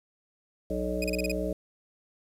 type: harmonic tone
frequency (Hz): 61.74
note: B1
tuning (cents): 0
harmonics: 1 / 3 / 5 / 7 / 9 / 10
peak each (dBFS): -35 / -35 / -35 / -35 / -35 / -35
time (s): 0.7-1.53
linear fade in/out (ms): 5
type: tone bursts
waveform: sawtooth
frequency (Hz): 2489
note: D#7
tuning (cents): 0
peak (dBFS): -27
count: 6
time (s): 1.02-1.317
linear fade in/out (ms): 2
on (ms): 22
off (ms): 33
effects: resampled to 32000 Hz + 9-bit